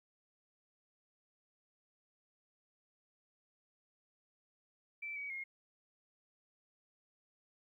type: tone with pitch steps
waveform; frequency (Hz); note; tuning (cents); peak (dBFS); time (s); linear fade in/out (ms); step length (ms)
sine; 2328 / 2267 / 2144; D7 / C#7 / C7; -16 / +38 / +42; -40; 5.02-5.44; 10; 140
effects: 13-bit